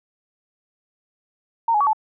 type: tone with pitch steps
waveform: sine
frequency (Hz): 919 / 838 / 1133 / 868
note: A#5 / G#5 / C#6 / A5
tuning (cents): -25 / +15 / +37 / -24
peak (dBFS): -15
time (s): 1.68-1.932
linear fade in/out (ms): 5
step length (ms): 63
effects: none